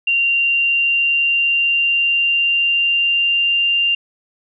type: tone with pitch glide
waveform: sine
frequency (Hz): 2770 to 2789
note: F7 to F7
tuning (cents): -15 to -3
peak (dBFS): -13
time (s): 0.07-3.95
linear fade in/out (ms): 5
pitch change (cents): +12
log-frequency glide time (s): 0.24-3.69
effects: none